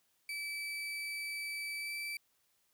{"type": "tone with pitch glide", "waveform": "35% pulse", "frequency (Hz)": [2308, 2323], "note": ["D7", "D7"], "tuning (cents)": [-31, -20], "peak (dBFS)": -36, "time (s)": [0.29, 2.17], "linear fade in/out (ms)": 2, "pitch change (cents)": 11, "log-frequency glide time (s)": [1.79, 1.92], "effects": ["white hiss -75 dBFS RMS until 2.73 s"]}